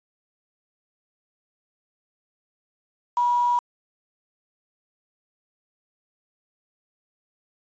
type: tone with quantisation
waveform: sine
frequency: 968 Hz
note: B5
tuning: 35 cents flat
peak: -18 dBFS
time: 3.17-3.59 s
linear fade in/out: 2 ms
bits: 6
effects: resampled to 16000 Hz